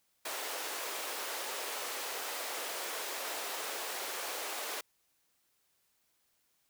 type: high-pass noise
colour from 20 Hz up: pink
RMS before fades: -39 dBFS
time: 0.25-4.81 s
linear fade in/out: 5 ms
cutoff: 430 Hz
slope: 24 dB/octave
effects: white hiss -75 dBFS RMS until 6.69 s